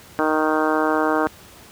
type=harmonic tone; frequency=155.56 Hz; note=D#3; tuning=in tune; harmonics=2 / 3 / 4 / 5 / 6 / 7 / 8 / 9 / 10; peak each=-22 / -24 / -25 / -26 / -27 / -27 / -28 / -29 / -29 dBFS; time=0.19-1.27 s; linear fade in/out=0 ms; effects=pink hiss -45 dBFS RMS until 1.71 s + high-pass 60 Hz 12 dB/octave